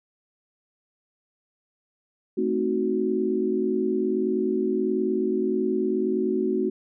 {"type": "chord", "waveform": "sine", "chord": "A diminished seventh", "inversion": "none", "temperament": "equal", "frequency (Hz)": [220, 261.6, 311.1, 370], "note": ["A3", "C4", "Eb4", "Gb4"], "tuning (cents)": [0, 0, 0, 0], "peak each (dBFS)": [-28, -29, -30, -24], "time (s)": [2.37, 6.7], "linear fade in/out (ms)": 10, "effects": []}